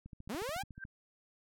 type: click train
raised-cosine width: 5 ms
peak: -36 dBFS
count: 12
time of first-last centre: 0.06-0.851 s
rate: 13.9 Hz
type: linear sweep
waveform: sawtooth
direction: up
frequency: 174.61 to 830.6 Hz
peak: -33 dBFS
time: 0.29-0.63 s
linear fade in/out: 10 ms
type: tone with exponential growth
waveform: sine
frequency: 1568 Hz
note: G6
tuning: in tune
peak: -37 dBFS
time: 0.75-0.84 s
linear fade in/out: 2 ms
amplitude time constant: 19 ms
effects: none